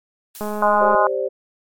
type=noise with exponential decay; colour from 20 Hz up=blue; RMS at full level=-34 dBFS; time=0.35-1.14 s; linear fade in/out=0 ms; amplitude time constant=170 ms
type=click train; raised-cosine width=1 ms; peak=-14 dBFS; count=114; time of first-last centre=0.41-0.948 s; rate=210 Hz
type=harmonic tone; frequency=207.7 Hz; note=G#3; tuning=in tune; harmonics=3 / 4 / 5 / 6 / 7; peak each=-18 / -19 / -18 / -23 / -25 dBFS; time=0.62-1.07 s; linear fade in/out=2 ms
type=chord; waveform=sine; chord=G suspended fourth; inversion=none; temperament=equal with one note detuned; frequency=392 / 526.3 / 587.3 Hz; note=G4 / C5 / D5; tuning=0 / +10 / 0 cents; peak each=-24 / -22 / -26 dBFS; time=0.8-1.29 s; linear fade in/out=20 ms
effects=MP3 64 kbps

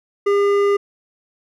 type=tone with hard clipping; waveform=sine; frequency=403.5 Hz; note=G#4; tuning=50 cents flat; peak=-15 dBFS; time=0.26-0.77 s; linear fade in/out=10 ms; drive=10 dB; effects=none

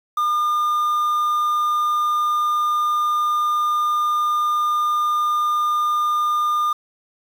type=tone with quantisation; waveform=triangle; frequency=1209 Hz; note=D6; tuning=50 cents sharp; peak=-15 dBFS; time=0.17-6.73 s; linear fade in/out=5 ms; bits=7; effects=none

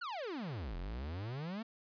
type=exponential two-way sweep; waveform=45% pulse; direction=down then up; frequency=1517 to 41.2 to 233.2 Hz; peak=-39 dBFS; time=0.01-1.63 s; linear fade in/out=10 ms; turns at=0.77 s; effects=resampled to 11025 Hz

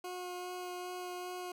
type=tone with vibrato; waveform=20% pulse; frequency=360.6 Hz; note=F#4; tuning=45 cents flat; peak=-35 dBFS; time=0.04-1.52 s; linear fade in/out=5 ms; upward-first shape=sine; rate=2.5 Hz; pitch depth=9 cents each way; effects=none

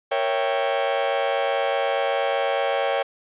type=chord; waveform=40% pulse; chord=A# diminished seventh; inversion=none; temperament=equal; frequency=466.2 / 554.4 / 659.3 / 784 Hz; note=A#4 / C#5 / E5 / G5; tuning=0 / 0 / 0 / 0 cents; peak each=-28 / -23 / -28 / -25 dBFS; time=0.11-3.03 s; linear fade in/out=10 ms; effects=resampled to 8000 Hz + 9-bit

